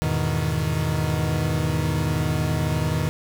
40% pulse chord, E major seventh, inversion none, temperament equal, 82.41 / 103.83 / 123.47 / 155.56 Hz, E2 / G#2 / B2 / D#3, 0 / 0 / 0 / 0 cents, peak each -27 / -29 / -27 / -23 dBFS, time 0.02-3.09 s, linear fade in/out 0 ms, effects none

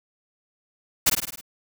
white noise with echo, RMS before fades -17 dBFS, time 1.06-1.1 s, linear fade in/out 10 ms, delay 52 ms, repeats 6, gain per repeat -4 dB, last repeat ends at 1.412 s, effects none

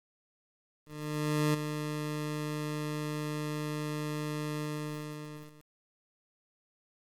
20% pulse tone with ADSR envelope, 150.8 Hz, D3, 46 cents sharp, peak -20 dBFS, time 0.85-5.67 s, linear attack 690 ms, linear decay 10 ms, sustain -8 dB, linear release 1100 ms, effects resampled to 32000 Hz + 9-bit

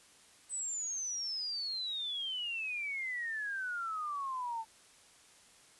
sine exponential sweep, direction down, 8200 to 880 Hz, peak -35 dBFS, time 0.49-4.65 s, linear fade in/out 50 ms, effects white hiss -61 dBFS RMS until 5.79 s + resampled to 24000 Hz

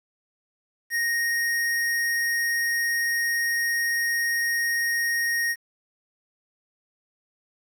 square tone, 1864.7 Hz, A#6, in tune, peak -23 dBFS, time 0.9-5.56 s, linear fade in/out 50 ms, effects 9-bit

